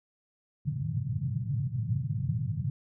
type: band-pass noise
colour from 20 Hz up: pink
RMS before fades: -31 dBFS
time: 0.65-2.7 s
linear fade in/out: 2 ms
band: 100 to 160 Hz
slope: 48 dB/octave
effects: none